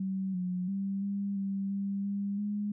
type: tone with pitch steps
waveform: sine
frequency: 191.1 / 181.3 / 196 / 199.7 / 196 / 198.1 / 200.3 / 206.5 Hz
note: G3 / F#3 / G3 / G3 / G3 / G3 / G3 / G#3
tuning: -44 / -35 / 0 / +32 / 0 / +18 / +38 / -10 cents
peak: -30 dBFS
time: 0-2.72 s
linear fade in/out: 5 ms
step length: 340 ms
effects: none